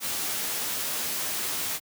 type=noise with comb filter; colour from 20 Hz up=white; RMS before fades=-30 dBFS; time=0-1.8 s; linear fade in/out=50 ms; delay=13 ms; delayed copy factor=+0.5; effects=high-pass 100 Hz 12 dB/octave